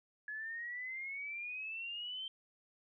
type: exponential sweep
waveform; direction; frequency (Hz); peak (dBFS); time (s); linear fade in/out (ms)
sine; up; 1694 to 3136; -40; 0.28-2.28; 2
effects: none